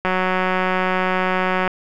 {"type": "click train", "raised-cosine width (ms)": 0.5, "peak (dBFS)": -5, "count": 302, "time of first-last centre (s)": [0.05, 1.677], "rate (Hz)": 185, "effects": []}